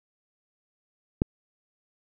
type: click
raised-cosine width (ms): 3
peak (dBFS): -8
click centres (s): 1.219
effects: none